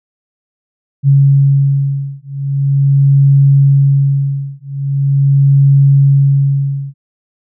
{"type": "beating tone pair", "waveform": "sine", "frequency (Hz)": [138.59, 139.01], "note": ["C#3", "C#3"], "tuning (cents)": [0, 5], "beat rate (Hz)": 0.42, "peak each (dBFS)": -10, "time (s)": [1.03, 6.94], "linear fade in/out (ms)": 50, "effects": []}